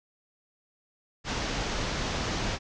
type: low-pass noise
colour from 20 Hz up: pink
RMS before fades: -31 dBFS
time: 1.24-2.59 s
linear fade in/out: 50 ms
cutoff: 6600 Hz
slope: 48 dB/octave
effects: none